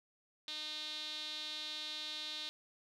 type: tone with band-pass filter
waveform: sawtooth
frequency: 305.3 Hz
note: D#4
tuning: 33 cents flat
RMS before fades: -43 dBFS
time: 0.48-2.49 s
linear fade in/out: 0 ms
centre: 3800 Hz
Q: 6.4
effects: none

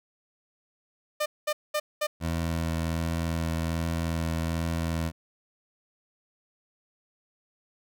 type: tone bursts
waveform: sawtooth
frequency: 602 Hz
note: D5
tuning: 43 cents sharp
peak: -21 dBFS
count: 4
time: 1.2-2.07 s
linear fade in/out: 10 ms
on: 60 ms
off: 210 ms
type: tone with vibrato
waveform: 20% pulse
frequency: 82.41 Hz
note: E2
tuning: in tune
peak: -22 dBFS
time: 2.2-5.12 s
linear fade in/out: 50 ms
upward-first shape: triangle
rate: 1.3 Hz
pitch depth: 15 cents each way
effects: none

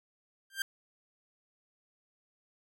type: tone with exponential growth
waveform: sawtooth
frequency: 1582 Hz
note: G6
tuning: 15 cents sharp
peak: -23 dBFS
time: 0.5-0.62 s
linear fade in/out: 2 ms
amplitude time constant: 26 ms
effects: none

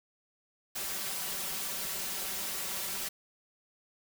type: noise with comb filter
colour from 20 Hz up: white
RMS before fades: -36 dBFS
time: 0.75-3.09 s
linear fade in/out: 10 ms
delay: 5.2 ms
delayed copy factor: +0.95
effects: none

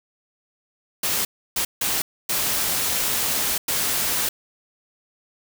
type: noise bursts at uneven times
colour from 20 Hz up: white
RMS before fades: -23 dBFS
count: 5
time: 1.03-1.25 / 1.56-1.65 / 1.81-2.02 / 2.29-3.58 / 3.68-4.29 s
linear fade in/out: 5 ms
effects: none

